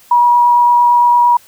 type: tone with vibrato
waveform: sine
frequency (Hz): 963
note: B5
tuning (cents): -44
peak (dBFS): -6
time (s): 0.11-1.37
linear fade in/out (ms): 5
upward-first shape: triangle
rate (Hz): 8.8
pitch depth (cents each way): 10
effects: white hiss -45 dBFS RMS until 1.47 s